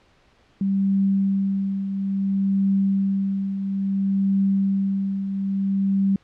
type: tone with tremolo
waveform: sine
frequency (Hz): 195.4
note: G3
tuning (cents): -5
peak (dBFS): -16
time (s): 0.61-6.16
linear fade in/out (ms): 2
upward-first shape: triangle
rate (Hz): 0.59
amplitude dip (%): 60
effects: pink hiss -58 dBFS RMS until 6.23 s + low-pass 4000 Hz 12 dB/octave